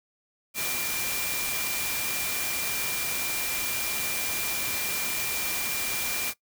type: tone in noise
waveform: sine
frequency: 2382 Hz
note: D7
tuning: 24 cents sharp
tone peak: -34 dBFS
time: 0.54-6.34 s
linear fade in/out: 50 ms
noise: white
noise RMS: -30 dBFS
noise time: 0.54-6.34 s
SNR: -7 dB
effects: noise-tail reverb RT60 0.1 s tail -19 dB re dry